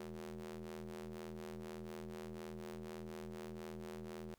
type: ring-modulated tone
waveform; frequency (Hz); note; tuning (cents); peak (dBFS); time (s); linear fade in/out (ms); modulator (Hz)
sawtooth; 81.7; E2; -15; -39; 0-4.34; 0; 288
effects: pink hiss -74 dBFS RMS until 4.38 s